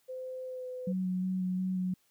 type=tone with pitch glide; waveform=sine; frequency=514 to 505.5 Hz; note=C5 to B4; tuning=-31 to +40 cents; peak=-37 dBFS; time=0.08-0.93 s; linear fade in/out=20 ms; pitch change=-29 cents; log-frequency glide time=0.45-0.67 s
type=tone with vibrato; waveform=sine; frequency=185 Hz; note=F#3; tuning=in tune; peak=-29 dBFS; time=0.87-1.94 s; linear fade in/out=5 ms; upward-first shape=square; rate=2.8 Hz; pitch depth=12 cents each way
effects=white hiss -71 dBFS RMS until 2.1 s